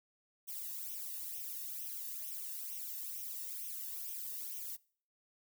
violet noise with flanger, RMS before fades -43 dBFS, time 0.47-4.77 s, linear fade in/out 20 ms, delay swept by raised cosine 0.33 to 1.12 ms, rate 2.2 Hz, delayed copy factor +0.75, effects noise-tail reverb RT60 0.5 s tail -23 dB re dry

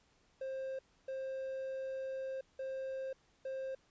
triangle tone bursts at uneven times, 530 Hz, C5, 22 cents sharp, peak -36 dBFS, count 4, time 0.41-0.79 / 1.08-2.41 / 2.59-3.13 / 3.45-3.75 s, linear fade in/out 5 ms, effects pink hiss -71 dBFS RMS until 3.9 s + resampled to 16000 Hz

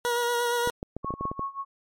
20% pulse tone with vibrato, 478.7 Hz, A#4, 46 cents sharp, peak -19 dBFS, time 0.05-0.7 s, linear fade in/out 0 ms, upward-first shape sine, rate 8.6 Hz, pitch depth 21 cents each way
clicks, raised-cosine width 2 ms, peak -19 dBFS, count 10, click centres 0.674 / 0.829 / 0.966 / 1.046 / 1.106 / 1.139 / 1.21 / 1.254 / 1.315 / 1.394 s
sine tone with tremolo, 1100 Hz, C#6, 14 cents flat, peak -27 dBFS, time 1.03-1.65 s, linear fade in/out 50 ms, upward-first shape sine, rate 5.5 Hz, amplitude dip 90%
effects MP3 64 kbps

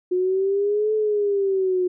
sine exponential two-way sweep, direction up then down, 359.7 to 434.2 to 359.7 Hz, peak -18 dBFS, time 0.11-1.88 s, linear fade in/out 10 ms, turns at 0.94 s, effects none

